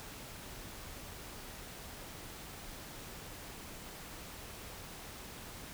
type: silence
effects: pink hiss -48 dBFS RMS until 5.73 s

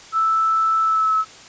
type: tone with pitch glide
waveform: sine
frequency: 1317 to 1296.6 Hz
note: E6 to E6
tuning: -2 to -29 cents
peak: -15 dBFS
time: 0.12-1.25 s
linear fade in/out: 50 ms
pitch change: -27 cents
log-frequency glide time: 0.82-1.13 s
effects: white hiss -42 dBFS RMS until 1.48 s + resampled to 16000 Hz

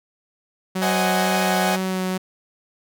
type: tone with vibrato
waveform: sawtooth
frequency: 186.8 Hz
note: F#3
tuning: 17 cents sharp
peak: -18 dBFS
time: 0.75-2.18 s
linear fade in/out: 10 ms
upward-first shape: sine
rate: 2.1 Hz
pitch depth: 11 cents each way
type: chord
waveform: sawtooth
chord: Ab dominant seventh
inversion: first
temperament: equal with one note detuned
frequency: 523.3 / 622.3 / 743 / 830.6 Hz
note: C5 / Eb5 / Gb5 / Ab5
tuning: 0 / 0 / +7 / 0 cents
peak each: -25 / -22 / -21 / -21 dBFS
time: 0.81-1.77 s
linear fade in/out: 20 ms
effects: none

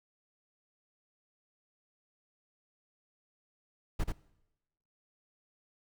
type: noise with echo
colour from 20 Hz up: brown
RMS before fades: -29 dBFS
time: 3.99-4.04 s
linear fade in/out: 10 ms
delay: 84 ms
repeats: 1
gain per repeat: -3 dB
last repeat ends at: 4.124 s
effects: noise-tail reverb RT60 0.9 s tail -21 dB re dry

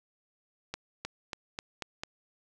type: accelerating click train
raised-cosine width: 0.2 ms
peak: -18 dBFS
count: 6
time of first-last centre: 0.74-2.035 s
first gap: 310 ms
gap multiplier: 0.91
effects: none

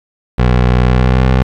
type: tone with pitch glide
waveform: 20% pulse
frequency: 61.74 to 64.25 Hz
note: B1 to C2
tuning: 0 to -31 cents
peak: -3 dBFS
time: 0.38-1.43 s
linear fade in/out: 10 ms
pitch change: +69 cents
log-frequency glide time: 0.83-1.27 s
effects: low-pass 3000 Hz 12 dB/octave + 7-bit

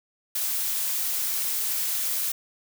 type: noise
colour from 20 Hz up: blue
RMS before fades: -27 dBFS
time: 0.35-2.32 s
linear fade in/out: 5 ms
effects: none

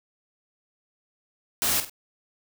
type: noise with echo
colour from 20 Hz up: white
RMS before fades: -24 dBFS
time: 1.62-1.8 s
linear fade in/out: 0 ms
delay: 48 ms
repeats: 2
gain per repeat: -10 dB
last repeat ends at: 1.896 s
effects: none

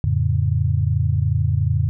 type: chord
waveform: sine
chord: F augmented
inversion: none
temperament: equal with one note detuned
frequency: 87.31 / 110 / 141.18 Hz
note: F2 / A2 / C#3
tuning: 0 / 0 / +32 cents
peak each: -20 / -20 / -21 dBFS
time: 0.04-1.89 s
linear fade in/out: 0 ms
effects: none

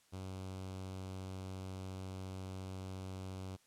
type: tone with notch filter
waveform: sawtooth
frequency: 94.3 Hz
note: F#2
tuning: 33 cents sharp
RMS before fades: -45 dBFS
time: 0.12-3.57 s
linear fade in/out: 20 ms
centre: 1800 Hz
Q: 1.8
effects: white hiss -70 dBFS RMS until 3.66 s + low-pass 10000 Hz 12 dB/octave

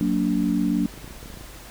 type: chord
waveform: sine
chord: Gb augmented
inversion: none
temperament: just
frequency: 185 / 231.2 / 289.1 Hz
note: Gb3 / Bb3 / D4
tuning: 0 / -14 / -27 cents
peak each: -24 / -24 / -23 dBFS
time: 0.01-0.86 s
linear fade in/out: 0 ms
type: clicks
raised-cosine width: 3 ms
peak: -28 dBFS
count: 11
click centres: 0.94 / 0.977 / 1.044 / 1.078 / 1.109 / 1.229 / 1.259 / 1.302 / 1.341 / 1.373 / 1.41 s
effects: added 50 Hz sine -43 dBFS peak until 1.7 s + pink hiss -43 dBFS RMS until 1.7 s

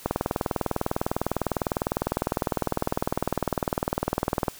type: click train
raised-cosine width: 1 ms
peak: -9 dBFS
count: 89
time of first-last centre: 0.06-4.482 s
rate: 19.9 Hz
effects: white hiss -46 dBFS RMS until 4.59 s

